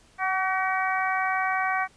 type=harmonic tone with a mistuned harmonic; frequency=379.4 Hz; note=F#4; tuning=43 cents sharp; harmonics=2 / 3 / 4 / 5 / 6; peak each=-27 / -29 / -30 / -31 / -32 dBFS; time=0.18-1.88 s; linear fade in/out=50 ms; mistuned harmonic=2; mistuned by=-16 cents; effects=pink hiss -58 dBFS RMS until 1.96 s + resampled to 22050 Hz